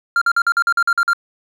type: tone bursts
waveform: triangle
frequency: 1390 Hz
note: F6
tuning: 9 cents flat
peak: -10 dBFS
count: 10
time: 0.16-1.133 s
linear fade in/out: 2 ms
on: 55 ms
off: 47 ms
effects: none